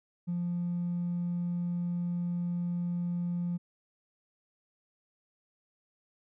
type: tone with hard clipping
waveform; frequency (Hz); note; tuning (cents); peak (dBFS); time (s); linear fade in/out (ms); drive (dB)
sine; 174.61; F3; 0; -30; 0.27-3.58; 20; 1
effects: none